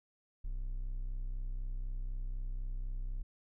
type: tone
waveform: triangle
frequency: 32 Hz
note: C1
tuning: 38 cents flat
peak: -33 dBFS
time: 0.44-3.23 s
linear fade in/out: 10 ms
effects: none